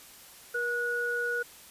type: tone pair together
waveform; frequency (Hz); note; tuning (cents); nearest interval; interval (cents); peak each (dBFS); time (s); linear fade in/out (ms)
sine; 477.2 / 1460; A#4 / F#6; +41 / -24; octave + perfect fifth; 1935; -33 / -29; 0.54-1.43; 10
effects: white hiss -51 dBFS RMS until 1.7 s + resampled to 32000 Hz